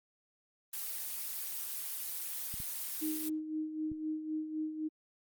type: noise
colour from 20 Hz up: blue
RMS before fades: -39 dBFS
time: 0.73-3.29 s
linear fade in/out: 5 ms
type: clicks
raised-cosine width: 5 ms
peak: -34 dBFS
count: 3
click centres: 2.541 / 2.602 / 3.917 s
type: tone with tremolo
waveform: sine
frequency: 311.1 Hz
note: D#4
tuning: in tune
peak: -32 dBFS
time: 3.01-4.89 s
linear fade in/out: 20 ms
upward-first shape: sine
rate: 3.9 Hz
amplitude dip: 60%
effects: Opus 24 kbps